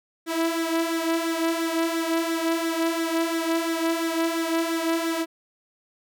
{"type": "tone with flanger", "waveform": "sawtooth", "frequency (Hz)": 329.6, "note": "E4", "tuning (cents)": 0, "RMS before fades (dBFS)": -25, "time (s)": [0.26, 5.26], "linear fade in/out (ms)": 50, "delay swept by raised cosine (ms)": [0.52, 3.12], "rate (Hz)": 2.9, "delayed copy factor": 0.6, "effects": []}